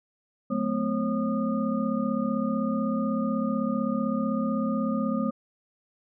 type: tone cluster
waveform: sine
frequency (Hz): 181.4 / 216.7 / 252.6 / 543 / 1222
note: F#3 / A3 / B3 / C#5 / D#6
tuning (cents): -34 / -26 / +39 / -36 / -32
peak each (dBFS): -35 / -27 / -29 / -33 / -35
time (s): 0.5-5.31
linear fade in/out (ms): 10
effects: none